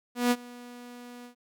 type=tone with ADSR envelope; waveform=sawtooth; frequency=243.6 Hz; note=B3; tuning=24 cents flat; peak=-16 dBFS; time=0.15-1.35 s; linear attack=160 ms; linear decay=47 ms; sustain=-23 dB; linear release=100 ms; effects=none